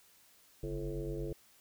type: tone with frequency modulation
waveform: sine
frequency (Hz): 240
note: B3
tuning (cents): -49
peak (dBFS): -35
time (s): 0.63-1.33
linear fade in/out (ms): 5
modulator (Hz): 97.7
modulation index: 2.6
effects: white hiss -64 dBFS RMS until 1.6 s